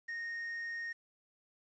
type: tone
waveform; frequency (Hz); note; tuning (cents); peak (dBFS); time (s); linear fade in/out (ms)
triangle; 1854; A#6; -10; -36; 0.08-0.93; 10
effects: resampled to 16000 Hz + 11-bit